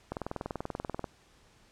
click train, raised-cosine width 1 ms, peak -20 dBFS, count 20, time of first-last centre 0.12-1.042 s, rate 20.6 Hz, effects pink hiss -62 dBFS RMS until 1.71 s + low-pass 8000 Hz 12 dB/octave

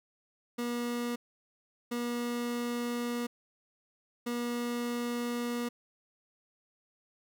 30% pulse tone bursts at uneven times, 239.9 Hz, A#3, 50 cents sharp, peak -29 dBFS, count 3, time 0.58-1.16 / 1.91-3.27 / 4.26-5.69 s, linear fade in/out 10 ms, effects none

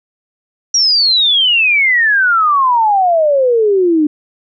sine exponential sweep, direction down, 5750 to 293.7 Hz, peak -8 dBFS, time 0.74-4.07 s, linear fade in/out 5 ms, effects none

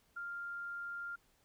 sine tone, 1396.9 Hz, F6, in tune, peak -40 dBFS, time 0.16-1.16 s, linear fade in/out 10 ms, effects pink hiss -72 dBFS RMS until 1.44 s

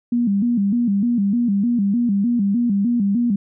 sine tone with vibrato, 218.4 Hz, A3, 13 cents flat, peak -15 dBFS, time 0.12-3.36 s, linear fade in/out 5 ms, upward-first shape square, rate 3.3 Hz, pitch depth 160 cents each way, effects none

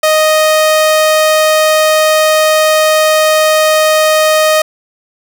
sawtooth tone, 622.3 Hz, D#5, in tune, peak -3 dBFS, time 0.03-4.62 s, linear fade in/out 5 ms, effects none

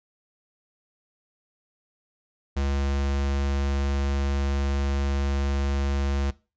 square tone, 69.4 Hz, C#2, 3 cents sharp, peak -24 dBFS, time 2.56-6.31 s, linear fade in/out 10 ms, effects noise-tail reverb RT60 0.3 s tail -19 dB re dry + resampled to 16000 Hz

